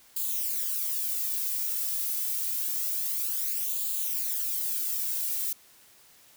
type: noise with flanger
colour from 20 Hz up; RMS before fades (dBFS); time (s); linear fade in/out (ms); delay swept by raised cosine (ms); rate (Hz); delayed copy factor
violet; -30; 0.16-5.53; 5; 0.26 to 2.36; 0.27; +0.65
effects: white hiss -57 dBFS RMS until 6.36 s